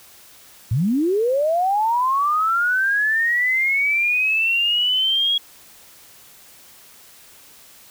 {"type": "linear sweep", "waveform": "sine", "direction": "up", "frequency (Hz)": [98, 3322], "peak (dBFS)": -16, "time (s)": [0.71, 5.38], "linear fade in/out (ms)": 5, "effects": ["white hiss -47 dBFS RMS until 7.9 s"]}